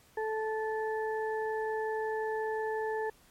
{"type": "harmonic tone", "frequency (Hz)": 437.2, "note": "A4", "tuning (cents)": -11, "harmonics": [1, 2, 4], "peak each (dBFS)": [-32, -36, -40], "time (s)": [0.17, 3.1], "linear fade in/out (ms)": 5, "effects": ["pink hiss -62 dBFS RMS until 3.3 s", "MP3 64 kbps"]}